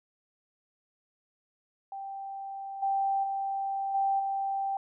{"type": "tone with level steps", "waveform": "sine", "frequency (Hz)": 784, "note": "G5", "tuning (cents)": 0, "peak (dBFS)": [-36, -25, -29, -24, -28], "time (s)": [1.92, 4.77], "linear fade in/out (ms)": 2, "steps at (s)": [2.82, 3.23, 3.94, 4.19], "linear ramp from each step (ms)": 10, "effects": []}